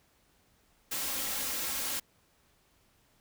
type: noise with comb filter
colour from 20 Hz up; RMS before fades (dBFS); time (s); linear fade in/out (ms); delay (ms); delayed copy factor
white; -34; 0.91-2; 10; 3.7; +0.5
effects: pink hiss -68 dBFS RMS until 3.2 s